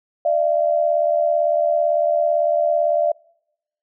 sine tone pair together, 599.1 / 677 Hz, D5 / E5, +34 / +46 cents, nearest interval major second, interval 212 cents, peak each -18 dBFS, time 0.25-3.12 s, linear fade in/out 5 ms, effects noise-tail reverb RT60 0.8 s tail -26 dB re dry

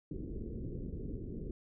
pink low-pass noise, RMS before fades -41 dBFS, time 0.11-1.51 s, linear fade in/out 2 ms, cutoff 440 Hz, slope 48 dB/octave, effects none

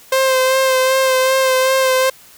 sawtooth tone with vibrato, 523.3 Hz, C5, in tune, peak -8 dBFS, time 0.12-2.1 s, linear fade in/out 5 ms, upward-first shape sine, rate 2.6 Hz, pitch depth 23 cents each way, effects white hiss -44 dBFS RMS until 2.37 s

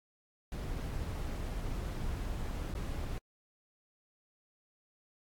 brown noise with dropouts, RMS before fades -37 dBFS, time 0.52-3.18 s, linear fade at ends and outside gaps 1 ms, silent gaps 2.74-2.751 s, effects AAC 64 kbps

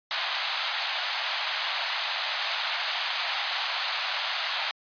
white band-pass noise, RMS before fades -30 dBFS, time 0.11-4.71 s, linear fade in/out 0 ms, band 650 to 4500 Hz, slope 48 dB/octave, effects resampled to 11025 Hz

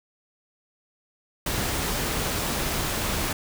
pink noise, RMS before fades -27 dBFS, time 1.46-3.33 s, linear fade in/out 5 ms, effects none

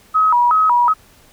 sine tone with vibrato, 1108.7 Hz, C#6, in tune, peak -10 dBFS, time 0.14-0.94 s, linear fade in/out 20 ms, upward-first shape square, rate 2.7 Hz, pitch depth 240 cents each way, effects pink hiss -49 dBFS RMS until 1.32 s

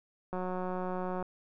click train, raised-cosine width 1 ms, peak -23 dBFS, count 165, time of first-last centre 0.33-1.226 s, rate 183 Hz, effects none

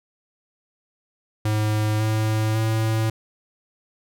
square tone with pitch steps, 107.2 / 109.01 / 110.85 Hz, A2 / A2 / A2, -45 / -16 / +13 cents, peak -20 dBFS, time 1.45-3.1 s, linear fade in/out 5 ms, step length 550 ms, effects none

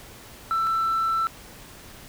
sine tone pair in turn, 1332 / 1332 Hz, E6 / E6, +18 / +18 cents, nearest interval unison, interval 0 cents, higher neither, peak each -19 / -19 dBFS, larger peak neither, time 0.51-0.67 / 0.67-1.27 s, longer second, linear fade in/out 0 ms, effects tanh soft clip ceiling -19 dBFS + pink hiss -45 dBFS RMS until 2.08 s

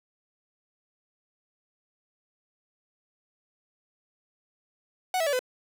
45% pulse tone with pitch steps, 740 / 651.7 / 573.9 / 505.4 Hz, F#5 / E5 / D5 / B4, 0 / -20 / -40 / +40 cents, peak -24 dBFS, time 5.14-5.392 s, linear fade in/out 2 ms, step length 63 ms, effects 10-bit

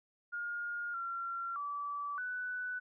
sine tone with pitch steps, 1421 / 1370 / 1154 / 1491 Hz, F6 / F6 / D6 / F#6, +30 / -34 / -31 / +13 cents, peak -36 dBFS, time 0.32-2.8 s, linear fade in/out 20 ms, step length 620 ms, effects none

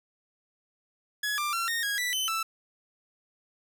sawtooth tone with pitch steps, 1686 / 1187 / 1361 / 1847 / 1647 / 1971 / 3046 / 1324 Hz, G#6 / D6 / F6 / A#6 / G#6 / B6 / F#7 / E6, +26 / +18 / -45 / -16 / -15 / -4 / +50 / +7 cents, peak -24 dBFS, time 1.23-2.43 s, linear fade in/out 5 ms, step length 150 ms, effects none

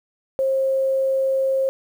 sine tone, 534 Hz, C5, 35 cents sharp, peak -17 dBFS, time 0.39-1.69 s, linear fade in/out 0 ms, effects 8-bit

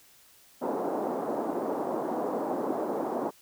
pink band-pass noise, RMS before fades -31 dBFS, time 0.61-3.31 s, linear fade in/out 20 ms, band 260 to 910 Hz, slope 24 dB/octave, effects white hiss -58 dBFS RMS until 3.41 s

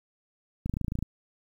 clicks, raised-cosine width 5 ms, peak -18 dBFS, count 11, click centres 0.66 / 0.696 / 0.739 / 0.769 / 0.813 / 0.846 / 0.882 / 0.921 / 0.954 / 0.989 / 1.026 s, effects 9-bit

